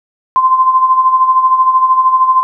sine tone with tremolo, 1038 Hz, C6, 14 cents flat, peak -4 dBFS, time 0.36-2.43 s, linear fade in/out 0 ms, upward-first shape sine, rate 13 Hz, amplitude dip 60%, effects none

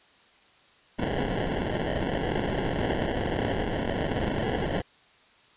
white noise with sample-and-hold, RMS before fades -28 dBFS, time 0.98-4.82 s, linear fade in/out 20 ms, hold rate 1225 Hz, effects white hiss -58 dBFS RMS until 5.56 s + resampled to 8000 Hz

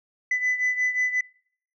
sine beating tone pair, 1999 / 2004.6 Hz, B6 / B6, +20 / +25 cents, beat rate 5.6 Hz, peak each -21 / -26 dBFS, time 0.31-1.21 s, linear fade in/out 5 ms, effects noise-tail reverb RT60 0.6 s tail -26 dB re dry + tanh soft clip ceiling -18 dBFS

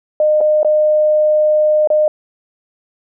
sine tone with dropouts, 610 Hz, D#5, 34 cents flat, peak -9 dBFS, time 0.2-2.08 s, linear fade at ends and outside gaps 2 ms, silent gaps 0.406-0.411 / 0.631-0.647 / 1.874-1.902 s, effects none

